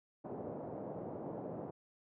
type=band-pass noise; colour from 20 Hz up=white; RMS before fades=-44 dBFS; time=0.24-1.71 s; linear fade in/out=10 ms; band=110 to 670 Hz; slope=24 dB/octave; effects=none